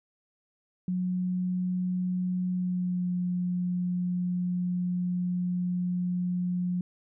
sine tone with pitch glide, 181.9 to 178.98 Hz, F#3 to F3, -29 to +43 cents, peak -26 dBFS, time 0.88-6.81 s, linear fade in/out 2 ms, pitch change -28 cents, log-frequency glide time 2.5-3.11 s, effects none

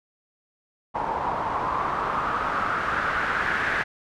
white noise with low-pass filter sweep, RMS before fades -26 dBFS, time 0.94-3.84 s, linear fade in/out 20 ms, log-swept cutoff 890 to 1700 Hz, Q 4, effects none

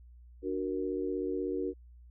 sine chord, D augmented, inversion none, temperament equal, 293.7 / 370 / 466.2 Hz, D4 / F#4 / A#4, 0 / 0 / 0 cents, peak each -36 / -34 / -36 dBFS, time 0.42-1.74 s, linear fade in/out 50 ms, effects added 60 Hz sine -51 dBFS peak until 2.1 s

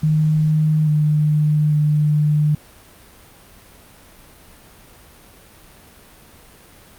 sine tone with pitch steps, 154.7 / 151.2 / 150.2 Hz, D#3 / D#3 / D3, -10 / -49 / +39 cents, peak -13 dBFS, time 0.03-2.55 s, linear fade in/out 5 ms, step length 840 ms, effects pink hiss -46 dBFS RMS until 6.98 s + Opus 48 kbps

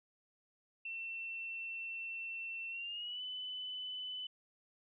sine tone with pitch glide, 2695 to 3008 Hz, E7 to F#7, +38 to +28 cents, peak -40 dBFS, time 0.85-4.27 s, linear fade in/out 5 ms, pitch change +190 cents, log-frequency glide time 2.69-3.23 s, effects none

